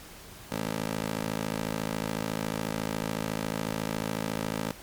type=tone with high-pass filter; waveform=15% pulse; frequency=54 Hz; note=A1; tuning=32 cents flat; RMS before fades=-32 dBFS; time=0.52-4.71 s; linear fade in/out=0 ms; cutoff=240 Hz; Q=0.96; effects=pink hiss -47 dBFS RMS until 4.82 s + MP3 96 kbps